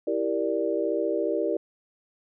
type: chord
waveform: sine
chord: E half-diminished seventh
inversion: none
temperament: equal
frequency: 329.6 / 392 / 466.2 / 587.3 Hz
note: E4 / G4 / Bb4 / D5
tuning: 0 / 0 / 0 / 0 cents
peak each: -29 dBFS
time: 0.07-1.57 s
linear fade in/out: 5 ms
effects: none